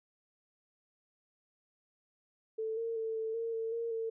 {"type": "tone with pitch steps", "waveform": "sine", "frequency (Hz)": [441.9, 457.7, 446.3, 443.8, 458, 450.1, 462.8, 450.3], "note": ["A4", "A#4", "A4", "A4", "A#4", "A4", "A#4", "A4"], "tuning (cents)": [7, -32, 25, 15, -31, 39, -13, 40], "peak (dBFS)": -33, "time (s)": [2.58, 4.1], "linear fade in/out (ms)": 10, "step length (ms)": 190, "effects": []}